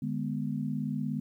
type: chord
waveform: sine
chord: G# diminished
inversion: second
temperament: equal with one note detuned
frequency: 150.35 / 207.7 / 246.9 Hz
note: D3 / G#3 / B3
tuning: +41 / 0 / 0 cents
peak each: -34 dBFS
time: 0.02-1.2 s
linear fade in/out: 5 ms
effects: 11-bit